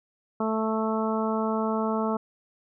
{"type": "harmonic tone", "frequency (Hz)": 220, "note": "A3", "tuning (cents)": 0, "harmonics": [1, 2, 3, 4, 5, 6], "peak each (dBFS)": [-27, -30, -32, -33, -34, -35], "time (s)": [0.4, 2.17], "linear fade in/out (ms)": 5, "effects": []}